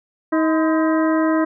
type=harmonic tone with a mistuned harmonic; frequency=317.3 Hz; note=D#4; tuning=34 cents sharp; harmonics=1 / 2 / 3 / 4 / 5 / 6; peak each=-16 / -22 / -26 / -28 / -30 / -32 dBFS; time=0.32-1.45 s; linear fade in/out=10 ms; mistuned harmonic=3; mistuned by=+120 cents; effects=none